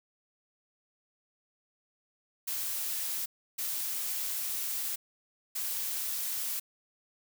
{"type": "noise bursts at uneven times", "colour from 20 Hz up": "blue", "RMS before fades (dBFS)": -34, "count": 3, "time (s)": [[2.47, 3.26], [3.58, 4.96], [5.55, 6.6]], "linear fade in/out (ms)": 10, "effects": []}